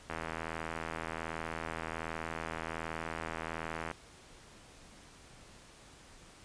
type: click train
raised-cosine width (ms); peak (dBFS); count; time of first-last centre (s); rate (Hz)
0.5; -22; 311; 0.1-3.913; 81.3
effects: pink hiss -56 dBFS RMS until 6.44 s + resampled to 22050 Hz